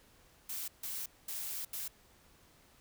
blue noise bursts at uneven times, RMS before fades -40 dBFS, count 4, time 0.49-0.68 / 0.83-1.06 / 1.28-1.65 / 1.73-1.88 s, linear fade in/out 5 ms, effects pink hiss -64 dBFS RMS until 2.8 s

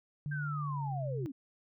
sine tone with pitch glide, 146.83 to 133.1 Hz, D3 to C3, 0 to +30 cents, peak -34 dBFS, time 0.26-1.26 s, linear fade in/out 0 ms, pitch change -170 cents, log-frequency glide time 0.64-1.08 s
sine linear sweep, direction down, 1600 to 246.9 Hz, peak -38 dBFS, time 0.31-1.32 s, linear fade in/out 10 ms
effects none

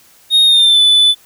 triangle tone with pitch glide, 3720 to 3491 Hz, A#7 to A7, -4 to -14 cents, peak -5 dBFS, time 0.3-1.15 s, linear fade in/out 50 ms, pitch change -110 cents, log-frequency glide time 0.45-0.81 s, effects white hiss -47 dBFS RMS until 1.25 s

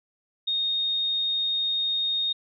sine tone, 3704 Hz, A#7, 12 cents flat, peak -23 dBFS, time 0.47-2.33 s, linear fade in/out 10 ms, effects none

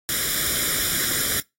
white noise with comb filter, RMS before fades -23 dBFS, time 0.09-1.4 s, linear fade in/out 0 ms, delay 0.56 ms, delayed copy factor +0.85, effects noise-tail reverb RT60 0.2 s tail -24 dB re dry + AAC 48 kbps

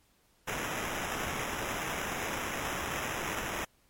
white noise with sample-and-hold, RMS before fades -35 dBFS, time 0.47-3.65 s, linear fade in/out 10 ms, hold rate 4410 Hz, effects pink hiss -68 dBFS RMS until 3.89 s + MP3 64 kbps

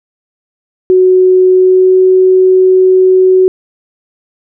sine tone with pitch glide, 370.2 to 373 Hz, F#4 to F#4, +1 to +14 cents, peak -3 dBFS, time 0.9-3.48 s, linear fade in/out 0 ms, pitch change +13 cents, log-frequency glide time 1.49-1.98 s, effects none

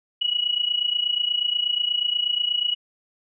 sine tone with amplitude modulation, 2920 Hz, F#7, 24 cents flat, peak -17 dBFS, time 0.21-2.75 s, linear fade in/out 10 ms, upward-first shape sine, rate 28.3 Hz, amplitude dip 80%, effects none

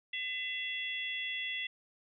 harmonic tone, 675 Hz, E5, 41 cents sharp, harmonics 3 / 4 / 5, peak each -38 / -39 / -40 dBFS, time 0.13-1.67 s, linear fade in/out 5 ms, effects none

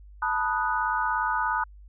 sine chord, B dominant seventh, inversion third, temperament equal with one note detuned, 880 / 977 / 1244.5 / 1480 Hz, A5 / B5 / D#6 / F#6, 0 / -19 / 0 / 0 cents, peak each -29 dBFS, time 0.22-1.64 s, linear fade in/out 5 ms, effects added 50 Hz sine -45 dBFS peak until 1.88 s

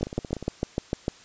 two click trains, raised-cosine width 2 ms, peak -21 / -11 dBFS, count 8 / 8, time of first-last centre 0.01-0.427 / 0.03-1.081 s, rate 16.8 / 6.66 Hz, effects white hiss -51 dBFS RMS until 1.24 s + resampled to 16000 Hz

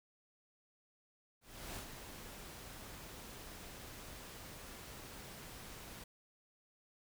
pink noise with ADSR envelope, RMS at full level -45 dBFS, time 1.41-6.04 s, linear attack 350 ms, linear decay 95 ms, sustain -6 dB, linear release 5 ms, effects none

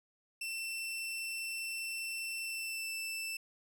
sawtooth tone with pitch glide, 2685 to 2657 Hz, E7 to E7, +31 to +13 cents, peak -34 dBFS, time 0.41-3.37 s, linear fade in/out 5 ms, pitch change -18 cents, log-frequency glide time 2.41-2.93 s, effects none

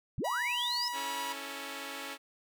sine linear sweep, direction up, 74.3 to 5274 Hz, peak -31 dBFS, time 0.18-0.88 s, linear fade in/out 0 ms
sawtooth tone, 970 Hz, B5, 31 cents flat, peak -31 dBFS, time 0.24-1.33 s, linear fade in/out 10 ms
5% pulse chord, A major, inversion first, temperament equal with one note detuned, 277.2 / 326.2 / 440 Hz, C#4 / E4 / A4, 0 / -18 / 0 cents, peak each -30 / -35 / -33 dBFS, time 0.92-2.18 s, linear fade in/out 50 ms
effects none

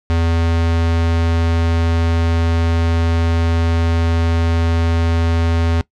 square tone, 83.3 Hz, E2, 19 cents sharp, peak -14 dBFS, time 0.1-5.81 s, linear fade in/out 0 ms, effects noise-tail reverb RT60 0.1 s tail -20 dB re dry + low-pass 5000 Hz 12 dB/octave

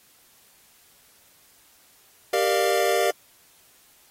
square chord, G minor seventh, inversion none, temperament equal with one note detuned, 392 / 466.2 / 599.3 / 698.5 Hz, G4 / Bb4 / D5 / F5, 0 / 0 / +35 / 0 cents, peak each -26 dBFS, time 2.33-3.11 s, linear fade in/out 5 ms, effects white hiss -57 dBFS RMS until 4.1 s + AAC 48 kbps

